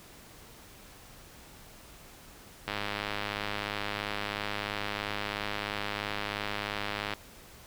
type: click train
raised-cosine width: 0.3 ms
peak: -16 dBFS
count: 460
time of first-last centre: 2.68-7.136 s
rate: 103 Hz
effects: pink hiss -52 dBFS RMS until 7.66 s